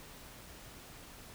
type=silence; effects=pink hiss -52 dBFS RMS until 1.34 s